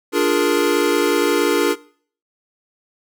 square chord, Bb dominant seventh, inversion first, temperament equal, 293.7 / 349.2 / 415.3 / 466.2 Hz, D4 / F4 / Ab4 / Bb4, 0 / 0 / 0 / 0 cents, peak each -21 dBFS, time 0.12-1.76 s, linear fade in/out 50 ms, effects noise-tail reverb RT60 0.5 s tail -20 dB re dry

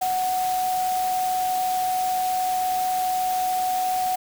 sine tone in noise, 740 Hz, F#5, in tune, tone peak -21 dBFS, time 0.01-4.16 s, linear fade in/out 10 ms, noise white, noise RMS -34 dBFS, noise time 0.01-4.16 s, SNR +10 dB, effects none

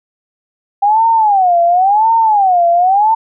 sine tone with vibrato, 790 Hz, G5, 13 cents sharp, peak -7 dBFS, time 0.82-3.15 s, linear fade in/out 10 ms, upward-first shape sine, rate 0.94 Hz, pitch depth 250 cents each way, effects none

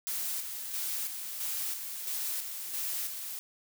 blue noise with tremolo, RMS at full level -34 dBFS, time 0.07-3.39 s, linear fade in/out 0 ms, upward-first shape square, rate 1.5 Hz, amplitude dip 45%, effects none

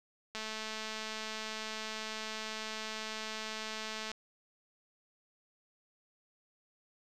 click train, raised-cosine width 0.2 ms, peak -23 dBFS, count 822, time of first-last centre 0.35-4.116 s, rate 218 Hz, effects none

